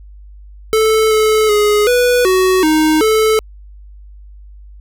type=tone with pitch steps; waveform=square; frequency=438.3 / 433.2 / 417.6 / 491 / 373 / 311.2 / 436.4 Hz; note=A4 / A4 / G#4 / B4 / F#4 / D#4 / A4; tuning=-7 / -27 / +10 / -10 / +14 / 0 / -14 cents; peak=-10 dBFS; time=0.73-3.39 s; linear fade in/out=0 ms; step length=380 ms; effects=added 50 Hz sine -34 dBFS peak until 4.8 s